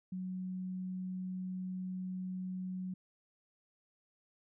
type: tone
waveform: sine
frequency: 184.9 Hz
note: F#3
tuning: 1 cent flat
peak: -37 dBFS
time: 0.12-2.94 s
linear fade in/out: 5 ms
effects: none